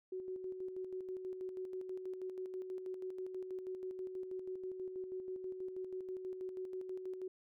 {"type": "tone with tremolo", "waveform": "sine", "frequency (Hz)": 372.1, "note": "F#4", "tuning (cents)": 10, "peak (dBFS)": -39, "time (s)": [0.12, 7.28], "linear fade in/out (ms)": 5, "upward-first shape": "square", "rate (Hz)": 6.2, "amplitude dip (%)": 45, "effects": []}